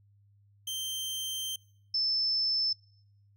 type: tone pair in turn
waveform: sawtooth / sine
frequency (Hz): 3136 / 5274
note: G7 / E8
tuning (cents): 0 / 0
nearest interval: major sixth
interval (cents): 900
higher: second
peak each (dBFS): -30 / -26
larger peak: second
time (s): 0.67-1.56 / 1.94-2.73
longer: first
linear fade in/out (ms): 5
effects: noise-tail reverb RT60 0.8 s tail -26 dB re dry + added 101 Hz sine -60 dBFS peak until 3.36 s